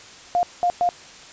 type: tone bursts at uneven times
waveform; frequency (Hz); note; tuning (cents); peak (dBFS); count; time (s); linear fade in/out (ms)
sine; 706; F5; +19; -16; 3; 0.35-0.43 / 0.63-0.7 / 0.81-0.89; 0
effects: white hiss -43 dBFS RMS until 1.32 s + resampled to 16000 Hz